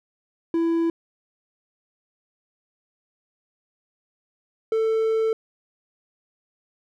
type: tone pair in turn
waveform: triangle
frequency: 332.5 / 444.3 Hz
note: E4 / A4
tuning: +15 / +17 cents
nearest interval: perfect fourth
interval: 502 cents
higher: second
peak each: -17 dBFS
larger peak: neither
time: 0.54-0.9 / 4.72-5.33 s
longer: second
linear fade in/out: 2 ms
effects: none